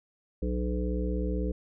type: harmonic tone with a mistuned harmonic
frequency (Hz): 61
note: B1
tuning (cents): -21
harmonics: 1 / 3 / 5 / 7 / 8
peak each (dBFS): -29 / -34 / -36 / -37 / -38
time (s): 0.42-1.52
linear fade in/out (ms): 5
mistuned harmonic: 8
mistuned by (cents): +53
effects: none